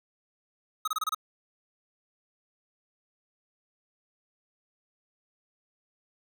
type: tone bursts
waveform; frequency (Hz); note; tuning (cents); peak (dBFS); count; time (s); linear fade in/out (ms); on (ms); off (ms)
square; 1267; D#6; +31; -27; 6; 0.85-1.147; 5; 27; 27
effects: none